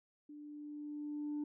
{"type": "tone with level ramp", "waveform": "sine", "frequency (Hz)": 295.8, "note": "D4", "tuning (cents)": 13, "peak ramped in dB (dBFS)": [-49, -34], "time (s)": [0.29, 1.44], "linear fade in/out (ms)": 5, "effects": ["tanh soft clip ceiling -34 dBFS"]}